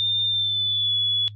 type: tone with pitch glide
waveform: sine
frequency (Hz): 3608 to 3405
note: A7 to G#7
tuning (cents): +43 to +42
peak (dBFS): -20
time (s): 0-1.28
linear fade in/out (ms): 0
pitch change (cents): -101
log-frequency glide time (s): 0.26-0.94
effects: noise-tail reverb RT60 0.1 s tail -17 dB re dry + added 104 Hz sine -37 dBFS peak until 1.35 s